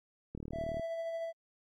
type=click train; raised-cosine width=3 ms; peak=-29 dBFS; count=18; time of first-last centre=0.35-0.796 s; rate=38.1 Hz
type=tone with tremolo; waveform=triangle; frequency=662 Hz; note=E5; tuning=7 cents sharp; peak=-32 dBFS; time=0.52-1.33 s; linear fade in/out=50 ms; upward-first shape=sine; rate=13 Hz; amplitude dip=30%
effects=AAC 64 kbps